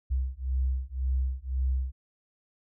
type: beating tone pair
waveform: sine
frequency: 64 / 65.9 Hz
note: C2 / C2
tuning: -38 / +13 cents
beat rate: 1.9 Hz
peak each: -29 dBFS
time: 0.1-1.92 s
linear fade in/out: 20 ms
effects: none